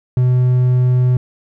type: tone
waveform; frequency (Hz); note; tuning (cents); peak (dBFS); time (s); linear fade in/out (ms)
triangle; 125.7; B2; +31; -8; 0.17-1.17; 2
effects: none